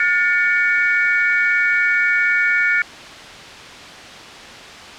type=tone cluster; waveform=sine; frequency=1435 / 1772 / 2242 Hz; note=F6 / A6 / C#7; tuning=+47 / +12 / +19 cents; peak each=-18 dBFS; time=0-2.82 s; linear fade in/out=2 ms; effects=white hiss -35 dBFS RMS until 4.98 s + low-pass 4000 Hz 12 dB/octave